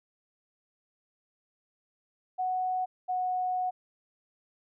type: tone pair in turn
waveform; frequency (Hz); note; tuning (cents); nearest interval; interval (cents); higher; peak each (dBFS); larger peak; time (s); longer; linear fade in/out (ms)
sine; 740 / 734.5; F#5 / F#5; 0 / -13; unison; 13; first; -27; neither; 2.38-2.86 / 3.08-3.71; second; 20
effects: none